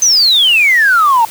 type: exponential sweep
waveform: sine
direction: down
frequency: 6272 to 880 Hz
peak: -5 dBFS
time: 0.02-1.25 s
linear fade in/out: 2 ms
effects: tanh soft clip ceiling -2 dBFS + white hiss -30 dBFS RMS until 1.3 s